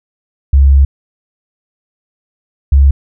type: tone pair in turn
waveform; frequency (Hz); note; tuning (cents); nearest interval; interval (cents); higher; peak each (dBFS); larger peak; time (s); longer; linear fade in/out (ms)
sine; 68.7 / 69.03; C#2 / C#2; -15 / -7; unison; 8; second; -3; neither; 0.53-0.85 / 2.72-2.91; first; 5
effects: none